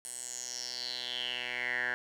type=tone with band-pass filter sweep; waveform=10% pulse; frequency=123.47 Hz; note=B2; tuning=in tune; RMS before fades=-37 dBFS; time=0.05-1.94 s; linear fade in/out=0 ms; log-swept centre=9200 to 1600 Hz; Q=6.1; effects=none